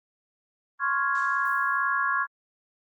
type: chord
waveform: sine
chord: Db major seventh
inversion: third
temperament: equal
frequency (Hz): 1046.5 / 1108.7 / 1396.9 / 1661.2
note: C6 / Db6 / F6 / Ab6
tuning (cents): 0 / 0 / 0 / 0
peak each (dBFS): -32 / -27 / -29 / -27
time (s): 0.79-2.27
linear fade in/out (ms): 50
type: noise with exponential decay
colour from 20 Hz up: blue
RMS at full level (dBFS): -39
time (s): 1.15-2.07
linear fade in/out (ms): 2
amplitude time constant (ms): 200
effects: Opus 24 kbps